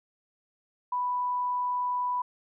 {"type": "tone", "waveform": "sine", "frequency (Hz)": 989, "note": "B5", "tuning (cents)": 2, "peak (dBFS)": -26, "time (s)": [0.92, 2.22], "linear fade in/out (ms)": 5, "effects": []}